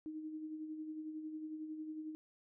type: tone with tremolo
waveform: sine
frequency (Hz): 311.1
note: D#4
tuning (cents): 0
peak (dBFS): -40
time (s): 0.06-2.15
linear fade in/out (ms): 0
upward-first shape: sine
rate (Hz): 11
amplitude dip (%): 45
effects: none